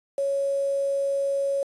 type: tone with quantisation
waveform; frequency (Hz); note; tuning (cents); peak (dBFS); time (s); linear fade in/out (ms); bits
sine; 554.4; C#5; 0; -22; 0.18-1.63; 2; 7
effects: resampled to 24000 Hz